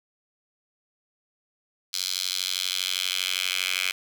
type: tone with high-pass filter sweep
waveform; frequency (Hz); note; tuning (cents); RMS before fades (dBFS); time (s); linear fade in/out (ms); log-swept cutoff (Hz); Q
10% pulse; 92.5; F#2; 0; -28; 1.93-3.92; 10; 4300 to 2500; 2.5
effects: none